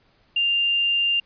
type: tone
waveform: sine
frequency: 2794 Hz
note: F7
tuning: in tune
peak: -18 dBFS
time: 0.36-1.2 s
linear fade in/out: 5 ms
effects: pink hiss -61 dBFS RMS until 1.25 s + resampled to 11025 Hz